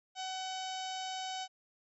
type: harmonic tone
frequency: 753 Hz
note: F#5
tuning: 30 cents sharp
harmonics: 1 / 2 / 3 / 4 / 5 / 6 / 7 / 8 / 9 / 10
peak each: -39 / -50 / -52 / -45 / -48 / -52 / -51 / -51 / -57 / -56 dBFS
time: 0.15-1.48 s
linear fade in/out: 50 ms
effects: none